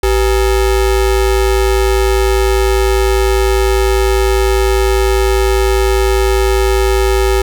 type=ring-modulated tone; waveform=square; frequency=220 Hz; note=A3; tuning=in tune; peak=-7 dBFS; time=0.03-7.42 s; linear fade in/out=5 ms; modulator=165 Hz; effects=none